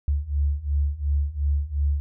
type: beating tone pair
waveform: sine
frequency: 70.4 / 73.2 Hz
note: C#2 / D2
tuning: +27 / -5 cents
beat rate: 2.8 Hz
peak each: -25 / -23 dBFS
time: 0.08-2 s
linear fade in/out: 0 ms
effects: none